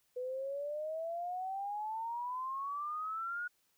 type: exponential sweep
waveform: sine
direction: up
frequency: 493.9 to 1459 Hz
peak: -36 dBFS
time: 0.16-3.48 s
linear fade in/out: 10 ms
effects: white hiss -75 dBFS RMS until 3.77 s